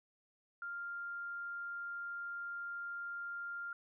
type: tone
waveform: sine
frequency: 1396.9 Hz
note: F6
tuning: in tune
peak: -40 dBFS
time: 0.62-3.73 s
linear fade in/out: 2 ms
effects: none